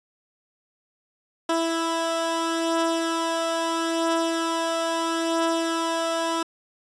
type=beating tone pair; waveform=15% pulse; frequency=330 / 330.76 Hz; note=E4 / E4; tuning=+2 / +6 cents; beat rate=0.76 Hz; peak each=-17 / -24 dBFS; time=1.49-6.43 s; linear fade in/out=5 ms; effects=resampled to 22050 Hz